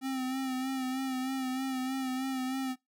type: tone with vibrato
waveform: square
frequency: 261.4 Hz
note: C4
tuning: 1 cent flat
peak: -32 dBFS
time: 0.01-2.76 s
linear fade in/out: 50 ms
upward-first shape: sine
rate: 3.2 Hz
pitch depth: 36 cents each way
effects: noise-tail reverb RT60 0.2 s tail -24 dB re dry